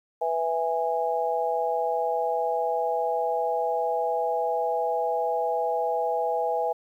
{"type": "chord", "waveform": "sine", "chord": "E major", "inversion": "second", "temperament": "just", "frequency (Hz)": [494.4, 659.3, 824.1], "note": ["B4", "E5", "G#5"], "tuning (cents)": [2, 0, -14], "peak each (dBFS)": [-28, -28, -27], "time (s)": [0.21, 6.73], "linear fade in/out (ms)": 10, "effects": ["10-bit"]}